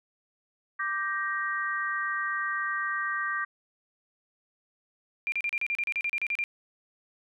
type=chord; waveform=sine; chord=G minor; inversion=second; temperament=just; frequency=1176 / 1568 / 1881.6 Hz; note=D6 / G6 / Bb6; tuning=+2 / 0 / +16 cents; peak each=-32 dBFS; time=0.79-3.45 s; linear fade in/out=10 ms
type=tone bursts; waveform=sine; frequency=2386 Hz; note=D7; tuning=27 cents sharp; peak=-26 dBFS; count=14; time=5.27-6.439 s; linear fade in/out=0 ms; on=51 ms; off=35 ms
effects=none